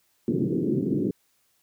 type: band-pass noise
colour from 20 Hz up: white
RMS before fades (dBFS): -25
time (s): 0.28-1.11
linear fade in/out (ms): 0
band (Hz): 120 to 390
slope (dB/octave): 48
effects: white hiss -68 dBFS RMS until 1.62 s